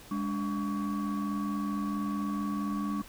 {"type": "tone cluster", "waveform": "sine", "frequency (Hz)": [204.4, 288.9, 1128], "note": ["G#3", "D4", "C#6"], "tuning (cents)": [-27, -28, 30], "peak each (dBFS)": [-30, -33, -36], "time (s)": [0.11, 3.02], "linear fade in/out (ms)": 5, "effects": ["tanh soft clip ceiling -25 dBFS", "pink hiss -51 dBFS RMS until 3.08 s"]}